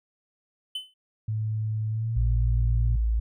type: tone with exponential decay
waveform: triangle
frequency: 3034 Hz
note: F#7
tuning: 43 cents sharp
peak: -25 dBFS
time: 0.75-0.94 s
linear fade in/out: 5 ms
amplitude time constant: 40 ms
type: tone with pitch glide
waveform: sine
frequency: 108.7 to 114.63 Hz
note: A2 to A#2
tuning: -21 to -29 cents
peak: -25 dBFS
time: 1.28-2.96 s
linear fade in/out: 5 ms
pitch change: +92 cents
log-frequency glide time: 1.89-2.16 s
type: tone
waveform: sine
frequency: 55.5 Hz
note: A1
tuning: 16 cents sharp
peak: -21 dBFS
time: 2.16-3.2 s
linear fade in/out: 10 ms
effects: none